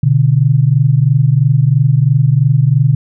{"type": "tone pair together", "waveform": "sine", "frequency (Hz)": [123.83, 146.83], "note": ["B2", "D3"], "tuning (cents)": [5, 0], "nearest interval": "minor third", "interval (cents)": 295, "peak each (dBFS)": -10, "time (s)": [0.03, 2.95], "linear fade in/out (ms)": 5, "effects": []}